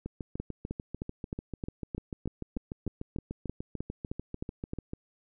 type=two click trains; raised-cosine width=3 ms; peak=-21 / -23 dBFS; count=15 / 34; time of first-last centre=0.4-4.734 / 0.06-4.934 s; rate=3.23 / 6.77 Hz; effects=none